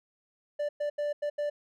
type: tone bursts at uneven times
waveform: triangle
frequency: 587.3 Hz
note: D5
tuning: in tune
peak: -26 dBFS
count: 5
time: 0.59-0.69 / 0.8-0.9 / 0.98-1.13 / 1.22-1.3 / 1.38-1.5 s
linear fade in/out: 10 ms
effects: none